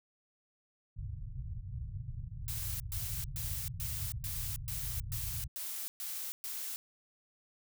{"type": "low-pass noise", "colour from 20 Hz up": "white", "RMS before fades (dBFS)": -41, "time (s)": [0.96, 5.48], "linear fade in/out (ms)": 10, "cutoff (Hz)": 130, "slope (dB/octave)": 48}
{"type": "noise bursts", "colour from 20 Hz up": "blue", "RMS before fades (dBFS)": -40, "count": 10, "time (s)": [2.48, 6.76], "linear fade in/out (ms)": 0, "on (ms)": 320, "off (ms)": 120}
{"effects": []}